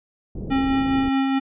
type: low-pass noise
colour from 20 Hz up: pink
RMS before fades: -31 dBFS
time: 0.35-1.09 s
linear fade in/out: 5 ms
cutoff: 430 Hz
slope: 24 dB/octave
type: tone with tremolo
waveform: square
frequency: 269.2 Hz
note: C4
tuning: 49 cents sharp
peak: -18 dBFS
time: 0.5-1.4 s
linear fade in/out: 20 ms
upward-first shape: sine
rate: 4.8 Hz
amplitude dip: 25%
effects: resampled to 8000 Hz